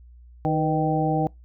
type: harmonic tone with a mistuned harmonic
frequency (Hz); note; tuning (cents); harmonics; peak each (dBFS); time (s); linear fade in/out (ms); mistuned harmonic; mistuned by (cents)
155.56; D#3; 0; 1 / 2 / 3 / 4 / 5; -24 / -26 / -29 / -30 / -25; 0.45-1.27; 0; 3; +79
effects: noise-tail reverb RT60 0.2 s tail -25 dB re dry + added 60 Hz sine -45 dBFS peak until 1.44 s

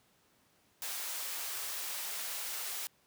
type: high-pass noise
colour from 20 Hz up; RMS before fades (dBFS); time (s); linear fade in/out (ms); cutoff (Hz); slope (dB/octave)
white; -39; 0.82-2.87; 0; 610; 12
effects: pink hiss -69 dBFS RMS until 3.06 s + high-pass 100 Hz 12 dB/octave

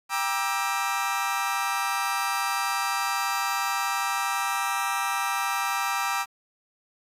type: chord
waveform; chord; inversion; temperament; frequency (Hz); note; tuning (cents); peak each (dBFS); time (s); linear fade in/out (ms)
30% pulse; E half-diminished seventh; first; just; 791.1 / 949.3 / 1186.7 / 1318.5; G5 / Bb5 / D6 / E6; +16 / +31 / +18 / 0; -28; 0.09-6.26; 50
effects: resampled to 32000 Hz + 9-bit

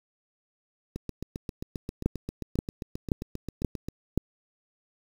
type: two click trains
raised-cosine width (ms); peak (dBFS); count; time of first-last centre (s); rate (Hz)
3; -21 / -10; 23 / 5; 0.96-3.886 / 2.06-4.176; 7.52 / 1.89
effects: 7-bit

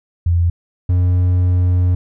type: tone pair in turn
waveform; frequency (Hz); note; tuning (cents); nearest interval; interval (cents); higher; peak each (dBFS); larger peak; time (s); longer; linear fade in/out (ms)
sine / triangle; 85.8 / 89.91; F2 / F#2; -30 / -49; minor second; 81; second; -11 / -9; second; 0.26-0.5 / 0.89-1.95; second; 5
effects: none

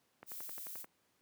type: click train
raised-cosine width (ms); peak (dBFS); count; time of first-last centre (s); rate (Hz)
0.5; -34; 8; 0.23-0.844; 11.4
type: noise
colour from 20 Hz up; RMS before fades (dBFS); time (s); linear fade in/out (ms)
violet; -46; 0.26-0.86; 50
effects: pink hiss -75 dBFS RMS until 1.21 s + high-pass 150 Hz 12 dB/octave

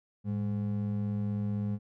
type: ring-modulated tone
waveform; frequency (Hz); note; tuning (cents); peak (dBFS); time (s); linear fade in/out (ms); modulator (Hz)
triangle; 155.56; D#3; 0; -24; 0.24-1.79; 50; 48
effects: none

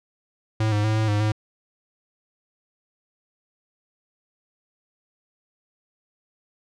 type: tone with pitch steps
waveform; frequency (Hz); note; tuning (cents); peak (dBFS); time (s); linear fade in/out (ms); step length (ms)
square; 109.3 / 104.4 / 108.7 / 109.5 / 104 / 107.4; A2 / G#2 / A2 / A2 / G#2 / A2; -11 / +10 / -21 / -8 / +3 / -41; -20; 0.6-1.32; 5; 120
effects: low-pass 6000 Hz 12 dB/octave

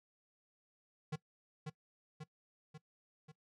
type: tone with echo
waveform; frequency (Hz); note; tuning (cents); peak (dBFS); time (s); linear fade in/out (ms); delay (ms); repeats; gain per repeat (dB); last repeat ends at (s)
square; 153.6; D#3; -22; -37; 1.12-1.16; 10; 540; 4; -4; 3.32
effects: noise-tail reverb RT60 0.1 s tail -20 dB re dry + low-pass 7000 Hz 12 dB/octave

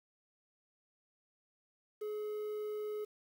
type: tone with quantisation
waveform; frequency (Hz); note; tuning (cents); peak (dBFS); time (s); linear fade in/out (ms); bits
triangle; 424.3; G#4; +37; -35; 2.01-3.05; 10; 10
effects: none

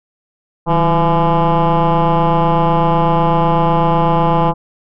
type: tone with frequency modulation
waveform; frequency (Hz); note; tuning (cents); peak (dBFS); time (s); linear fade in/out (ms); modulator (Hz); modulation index
sine; 502; B4; +28; -7; 0.66-4.54; 50; 172; 3.2
effects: tanh soft clip ceiling -9 dBFS

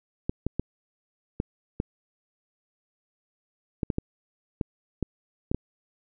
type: clicks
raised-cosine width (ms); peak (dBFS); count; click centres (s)
3; -13; 12; 0.295 / 0.466 / 0.596 / 1.401 / 1.801 / 3.832 / 3.902 / 3.984 / 4.612 / 5.027 / 5.515 / 5.546
effects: none

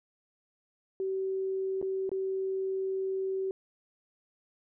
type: tone with dropouts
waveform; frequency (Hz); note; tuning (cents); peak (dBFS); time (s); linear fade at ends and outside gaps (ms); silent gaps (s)
sine; 382.5; G4; -42; -29; 1-3.51; 1; 1.815-1.826 / 2.093-2.116
effects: none

